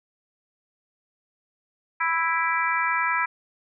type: harmonic tone with a mistuned harmonic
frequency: 329.6 Hz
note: E4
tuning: in tune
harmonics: 3 / 4 / 5 / 6 / 7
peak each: -26 / -27 / -28 / -29 / -29 dBFS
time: 2-3.26 s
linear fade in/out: 10 ms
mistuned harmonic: 7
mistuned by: +22 cents
effects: none